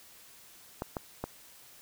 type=clicks; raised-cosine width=1 ms; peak=-19 dBFS; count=3; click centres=0.821 / 0.968 / 1.24 s; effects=white hiss -55 dBFS RMS until 1.81 s